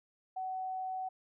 sine tone, 751 Hz, F#5, 26 cents sharp, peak -35 dBFS, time 0.36-1.09 s, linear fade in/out 10 ms, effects none

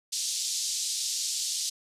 white band-pass noise, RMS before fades -31 dBFS, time 0.12-1.7 s, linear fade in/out 10 ms, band 3900 to 7800 Hz, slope 24 dB/octave, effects resampled to 32000 Hz

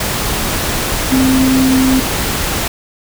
sine tone in noise, 261.6 Hz, C4, in tune, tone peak -9 dBFS, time 1.12-2 s, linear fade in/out 5 ms, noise pink, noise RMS -17 dBFS, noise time 0-2.68 s, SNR +5 dB, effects none

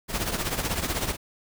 pink noise with tremolo, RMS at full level -25 dBFS, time 0.08-1.17 s, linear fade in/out 50 ms, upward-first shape triangle, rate 16 Hz, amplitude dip 75%, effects none

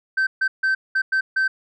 sine tone bursts at uneven times, 1548 Hz, G6, 22 cents flat, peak -14 dBFS, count 6, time 0.17-0.27 / 0.41-0.48 / 0.63-0.75 / 0.95-1.02 / 1.12-1.21 / 1.36-1.48 s, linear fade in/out 10 ms, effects tanh soft clip ceiling -16 dBFS

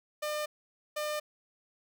sawtooth tone pair in turn, 602 / 602 Hz, D5 / D5, +43 / +43 cents, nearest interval unison, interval 0 cents, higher neither, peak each -28 dBFS, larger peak neither, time 0.22-0.46 / 0.96-1.2 s, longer neither, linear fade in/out 10 ms, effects none

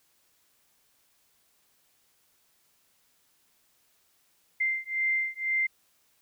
sine beating tone pair, 2088 / 2090 Hz, C7 / C7, -4 / -2 cents, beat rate 2 Hz, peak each -29 dBFS, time 4.6-5.67 s, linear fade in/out 10 ms, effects white hiss -68 dBFS RMS until 6.21 s

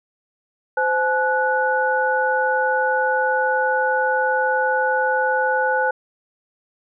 sine tone cluster, 516 / 856 / 1475 Hz, C5 / A5 / F#6, -24 / -48 / -6 cents, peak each -21 dBFS, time 0.77-5.91 s, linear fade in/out 5 ms, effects none

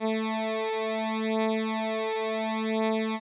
15% pulse beating tone pair, 220 / 220.7 Hz, A3 / A3, 0 / +5 cents, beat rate 0.7 Hz, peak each -23 dBFS, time 0-3.2 s, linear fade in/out 50 ms, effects resampled to 8000 Hz

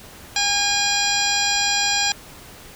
harmonic tone, 814 Hz, G#5, 35 cents flat, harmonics 1 / 2 / 3 / 4 / 5 / 6 / 7 / 9, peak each -26 / -26 / -26 / -26 / -26 / -26 / -26 / -26 dBFS, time 0.36-2.12 s, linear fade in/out 2 ms, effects pink hiss -42 dBFS RMS until 2.75 s

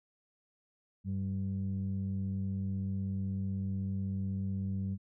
sine tone pair together, 97.1 / 193.19 Hz, G2 / G3, -16 / -25 cents, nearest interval octave, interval 1191 cents, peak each -33 / -34 dBFS, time 1.04-4.98 s, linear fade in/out 50 ms, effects tanh soft clip ceiling -27 dBFS

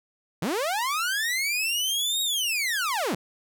sawtooth linear two-way sweep, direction up then down, 138.59 to 3800 to 138.59 Hz, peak -21 dBFS, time 0.42-3.15 s, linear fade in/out 5 ms, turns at 2.22 s, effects none

